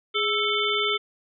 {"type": "harmonic tone with a mistuned harmonic", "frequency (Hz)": 440, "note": "A4", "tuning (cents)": 0, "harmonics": [1, 3, 5, 7, 8], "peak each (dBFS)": [-28, -28, -28, -28, -28], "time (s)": [0.14, 0.98], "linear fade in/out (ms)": 20, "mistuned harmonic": 1, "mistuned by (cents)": -98, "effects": []}